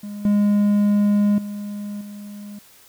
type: tone with level steps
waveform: triangle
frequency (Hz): 205.6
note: G#3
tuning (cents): -17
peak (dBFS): -27 / -12 / -25 / -31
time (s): 0.03-2.59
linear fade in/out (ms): 5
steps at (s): 0.25 / 1.38 / 2.01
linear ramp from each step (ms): 2
effects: white hiss -50 dBFS RMS until 2.88 s